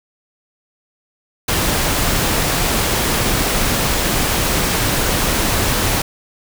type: noise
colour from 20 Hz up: pink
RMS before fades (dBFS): -17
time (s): 1.48-6.02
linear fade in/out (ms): 5
effects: none